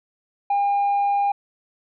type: tone with tanh clipping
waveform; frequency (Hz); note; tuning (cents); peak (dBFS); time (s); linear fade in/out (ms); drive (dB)
sine; 806; G5; +48; -18; 0.5-1.32; 5; 1
effects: none